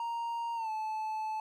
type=tone with pitch glide; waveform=triangle; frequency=932.3 to 869.9 Hz; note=A#5 to A5; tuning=0 to -20 cents; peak=-31 dBFS; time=0-1.4 s; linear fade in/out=2 ms; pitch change=-120 cents; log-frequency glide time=0.55-0.7 s; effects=none